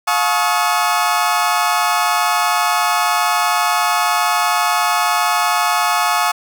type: tone cluster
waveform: 35% pulse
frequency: 711 / 859 / 1101 / 1272 Hz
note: F5 / A5 / C#6 / D#6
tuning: +31 / -42 / -12 / +38 cents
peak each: -18 dBFS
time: 0.07-6.32 s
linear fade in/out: 10 ms
effects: none